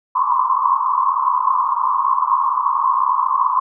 pink band-pass noise, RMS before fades -17 dBFS, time 0.15-3.6 s, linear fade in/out 10 ms, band 1000 to 1100 Hz, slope 96 dB/octave, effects none

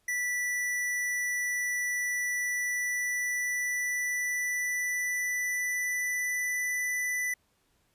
square tone with pitch glide, 1967 to 1986.4 Hz, B6 to B6, -7 to +9 cents, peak -29 dBFS, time 0.08-7.34 s, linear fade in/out 5 ms, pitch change +16 cents, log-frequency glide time 2.31-6.86 s, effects pink hiss -71 dBFS RMS until 7.94 s + resampled to 32000 Hz

